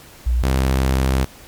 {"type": "tone pair in turn", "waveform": ["sine", "sawtooth"], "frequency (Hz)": [60.1, 65.75], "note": ["B1", "C2"], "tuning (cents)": [-46, 9], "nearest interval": "major second", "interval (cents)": 155, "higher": "second", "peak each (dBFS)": [-14, -11], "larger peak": "second", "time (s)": [[0.26, 0.43], [0.43, 1.25]], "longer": "second", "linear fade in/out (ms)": 10, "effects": ["pink hiss -43 dBFS RMS until 1.47 s", "MP3 96 kbps"]}